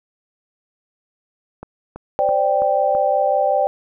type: click train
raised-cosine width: 1 ms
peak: -18 dBFS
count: 5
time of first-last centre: 1.63-2.95 s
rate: 3.03 Hz
type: chord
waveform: sine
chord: C suspended second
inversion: none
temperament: just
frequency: 523.3 / 588.7 / 784.9 Hz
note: C5 / D5 / G5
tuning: 0 / +4 / +2 cents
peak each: -21 / -18 / -18 dBFS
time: 2.19-3.67 s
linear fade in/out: 0 ms
effects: none